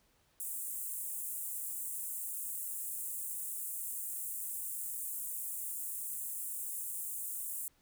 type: high-pass noise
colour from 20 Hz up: pink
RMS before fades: -40 dBFS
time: 0.4-7.68 s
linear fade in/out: 0 ms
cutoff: 8000 Hz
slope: 48 dB/octave
effects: pink hiss -71 dBFS RMS until 7.81 s